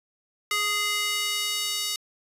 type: tone with high-pass filter sweep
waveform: square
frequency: 415.3 Hz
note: G#4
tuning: in tune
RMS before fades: -27 dBFS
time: 0.51-1.96 s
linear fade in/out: 2 ms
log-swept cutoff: 1700 to 3800 Hz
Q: 1.3
effects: resampled to 32000 Hz